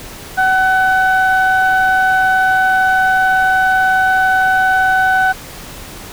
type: tone pair together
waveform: sine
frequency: 754.5 / 1503 Hz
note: F#5 / F#6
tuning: +34 / +27 cents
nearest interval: octave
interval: 1193 cents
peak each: -11 dBFS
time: 0.37-5.33 s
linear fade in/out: 20 ms
effects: tanh soft clip ceiling -5 dBFS + pink hiss -32 dBFS RMS until 6.12 s